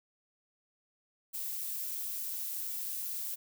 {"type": "noise with amplitude modulation", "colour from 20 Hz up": "violet", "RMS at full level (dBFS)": -36, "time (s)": [1.33, 3.36], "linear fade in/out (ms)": 20, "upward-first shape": "sine", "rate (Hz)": 185, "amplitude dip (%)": 35, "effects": []}